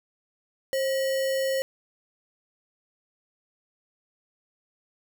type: tone with sample-and-hold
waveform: sine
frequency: 534 Hz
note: C5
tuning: 35 cents sharp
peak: -23 dBFS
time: 0.73-1.62 s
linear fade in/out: 0 ms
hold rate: 2450 Hz
effects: none